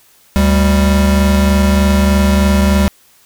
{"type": "tone pair together", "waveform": "square", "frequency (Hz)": [73.42, 196.97], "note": ["D2", "G3"], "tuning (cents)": [0, 9], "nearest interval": "octave + perfect fourth", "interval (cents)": 1709, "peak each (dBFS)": -12, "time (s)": [0.36, 2.88], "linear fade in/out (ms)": 0, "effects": ["white hiss -49 dBFS RMS until 3.25 s"]}